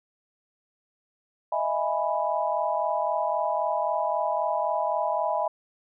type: chord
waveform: sine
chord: E major seventh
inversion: third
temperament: equal with one note detuned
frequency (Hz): 622.3 / 666.1 / 830.6 / 987.8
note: D#5 / E5 / G#5 / B5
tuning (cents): 0 / +18 / 0 / 0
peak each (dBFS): -29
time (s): 1.52-5.48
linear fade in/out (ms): 5
effects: none